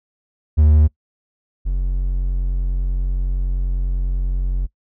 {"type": "tone pair in turn", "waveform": "triangle", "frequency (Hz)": [76, 45.19], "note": ["D#2", "F#1"], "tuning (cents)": [-40, -40], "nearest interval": "major sixth", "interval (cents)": 900, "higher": "first", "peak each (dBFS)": [-7, -15], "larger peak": "first", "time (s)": [[0.57, 0.88], [1.65, 4.67]], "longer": "second", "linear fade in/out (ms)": 20, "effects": ["noise-tail reverb RT60 0.1 s tail -22 dB re dry"]}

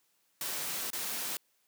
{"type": "noise with dropouts", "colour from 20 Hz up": "white", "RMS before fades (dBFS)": -36, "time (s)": [0.41, 1.37], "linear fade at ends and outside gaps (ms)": 2, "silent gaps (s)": [0.904, 0.931], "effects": ["white hiss -73 dBFS RMS until 1.67 s", "high-pass 150 Hz 12 dB/octave"]}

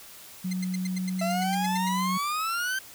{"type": "tone with pitch glide", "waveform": "sine", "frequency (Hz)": [184.1, 185.81], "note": ["F#3", "F#3"], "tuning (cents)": [-8, 8], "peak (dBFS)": -27, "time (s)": [0.44, 2.18], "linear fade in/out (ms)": 10, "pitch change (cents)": 16, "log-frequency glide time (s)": [0.87, 1.25]}
{"type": "tone bursts", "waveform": "15% pulse", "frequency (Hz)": 2076, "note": "C7", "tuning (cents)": -14, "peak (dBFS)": -28, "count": 13, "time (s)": [0.51, 1.888], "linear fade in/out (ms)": 5, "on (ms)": 22, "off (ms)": 91}
{"type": "exponential sweep", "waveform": "40% pulse", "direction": "up", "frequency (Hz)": [659.3, 1574], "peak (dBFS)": -26, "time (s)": [1.21, 2.79], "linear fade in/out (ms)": 5}
{"effects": ["white hiss -47 dBFS RMS until 2.94 s"]}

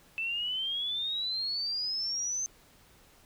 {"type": "exponential sweep", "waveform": "sine", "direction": "up", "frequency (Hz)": [2637, 6272], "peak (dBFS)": -30, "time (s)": [0.18, 2.46], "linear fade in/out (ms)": 0, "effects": ["pink hiss -60 dBFS RMS until 3.25 s"]}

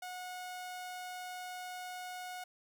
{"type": "tone", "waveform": "sawtooth", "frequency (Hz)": 729, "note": "F#5", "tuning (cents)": -26, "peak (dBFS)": -38, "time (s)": [0.02, 2.44], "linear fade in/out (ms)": 5, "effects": []}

